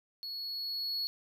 triangle tone with level ramp, 4364 Hz, C#8, 28 cents flat, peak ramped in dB -37 to -30 dBFS, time 0.23-1.07 s, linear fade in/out 0 ms, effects none

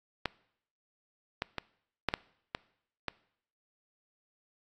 clicks, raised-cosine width 0.3 ms, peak -13 / -15 / -17 / -11 / -12 / -16 / -16 dBFS, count 7, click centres 0.257 / 1.421 / 1.583 / 2.087 / 2.139 / 2.549 / 3.083 s, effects noise-tail reverb RT60 0.7 s tail -22 dB re dry + AAC 64 kbps

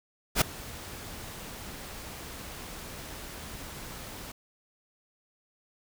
pink noise with ADSR envelope, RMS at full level -20 dBFS, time 0.35-4.32 s, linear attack 65 ms, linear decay 5 ms, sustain -22 dB, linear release 6 ms, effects none

